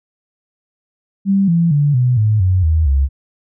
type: tone with pitch steps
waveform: sine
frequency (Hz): 196 / 168.67 / 145.15 / 124.91 / 107.49 / 92.5 / 79.6 / 68.5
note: G3 / E3 / D3 / B2 / A2 / F#2 / D#2 / C#2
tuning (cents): 0 / +40 / -20 / +20 / -40 / 0 / +40 / -20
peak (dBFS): -10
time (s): 1.25-3.09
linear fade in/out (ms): 50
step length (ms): 230
effects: none